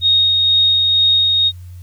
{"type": "tone with tremolo", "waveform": "sine", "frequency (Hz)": 3729, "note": "A#7", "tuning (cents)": 0, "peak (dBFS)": -9, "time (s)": [0.01, 1.52], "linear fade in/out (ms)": 50, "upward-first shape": "sine", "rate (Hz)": 2.1, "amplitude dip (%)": 25, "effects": ["added 89 Hz sine -31 dBFS peak until 1.82 s", "white hiss -54 dBFS RMS until 1.82 s"]}